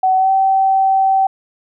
sine tone with pitch glide, 753 to 771 Hz, F#5 to G5, +30 to -29 cents, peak -10 dBFS, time 0.03-1.27 s, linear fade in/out 5 ms, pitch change +41 cents, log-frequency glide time 0.16-0.31 s, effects none

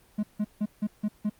triangle tone bursts, 210 Hz, G#3, 19 cents sharp, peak -22 dBFS, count 6, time 0.18-1.298 s, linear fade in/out 10 ms, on 53 ms, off 160 ms, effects pink hiss -60 dBFS RMS until 1.39 s + Opus 24 kbps

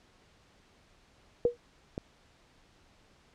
sine tone with exponential decay, 480 Hz, B4, 49 cents flat, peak -18 dBFS, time 1.45-1.57 s, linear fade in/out 2 ms, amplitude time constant 24 ms
clicks, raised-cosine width 2 ms, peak -21 dBFS, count 2, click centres 1.452 / 1.979 s
effects pink hiss -63 dBFS RMS until 3.34 s + low-pass 6000 Hz 12 dB/octave

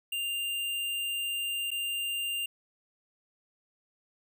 square tone with dropouts, 2794 Hz, F7, in tune, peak -31 dBFS, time 0.12-2.46 s, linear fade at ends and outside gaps 5 ms, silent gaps 1.706-1.714 s, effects none

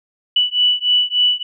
sine beating tone pair, 2960 / 2963.4 Hz, F#7 / F#7, 0 / +2 cents, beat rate 3.4 Hz, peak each -16 dBFS, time 0.36-1.43 s, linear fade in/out 5 ms, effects none

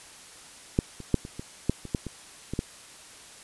clicks, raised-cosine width 3 ms, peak -8 / -26 / -7 / -25 / -22 / -9 / -25 / -12 / -21 / -18 / -13 dBFS, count 11, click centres 0.789 / 1.003 / 1.143 / 1.251 / 1.395 / 1.696 / 1.853 / 1.948 / 2.067 / 2.536 / 2.591 s, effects white hiss -48 dBFS RMS until 3.43 s + resampled to 24000 Hz

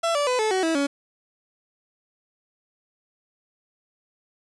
30% pulse tone with pitch steps, 670 / 579.9 / 501.9 / 434.4 / 376 / 325.5 / 281.7 Hz, E5 / D5 / B4 / A4 / F#4 / E4 / C#4, +28 / -22 / +28 / -22 / +28 / -22 / +28 cents, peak -18 dBFS, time 0.03-0.87 s, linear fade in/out 10 ms, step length 120 ms, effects resampled to 22050 Hz + 8-bit

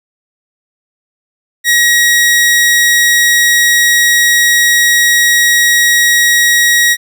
sawtooth tone, 1900 Hz, A#6, 33 cents sharp, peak -3 dBFS, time 1.64-6.97 s, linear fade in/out 50 ms, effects none

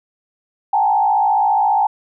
sine tone with frequency modulation, 830.6 Hz, G#5, in tune, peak -12 dBFS, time 0.73-1.87 s, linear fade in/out 5 ms, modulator 54.7 Hz, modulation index 1.2, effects none

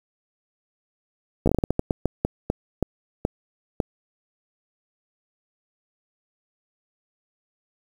slowing click train, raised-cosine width 2 ms, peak -7 dBFS, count 16, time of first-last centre 1.46-3.802 s, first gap 14 ms, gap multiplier 1.3, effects 7-bit

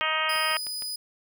harmonic tone, 313.8 Hz, D#4, 15 cents sharp, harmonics 2 / 3 / 4 / 5 / 6 / 7 / 8 / 9 / 10, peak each -35 / -34 / -29 / -35 / -31 / -33 / -33 / -33 / -33 dBFS, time 0.01-0.57 s, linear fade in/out 0 ms
sawtooth tone, 4978 Hz, D#8, in tune, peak -28 dBFS, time 0.29-0.96 s, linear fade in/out 5 ms
click train, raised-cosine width 0.3 ms, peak -25 dBFS, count 4, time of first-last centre 0.36-0.822 s, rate 6.49 Hz
effects none

